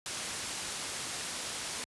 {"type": "low-pass noise", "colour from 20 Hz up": "white", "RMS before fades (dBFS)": -38, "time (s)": [0.06, 1.84], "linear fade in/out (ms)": 0, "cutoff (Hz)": 10000, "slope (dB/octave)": 12, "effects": ["high-pass 60 Hz 12 dB/octave", "resampled to 24000 Hz"]}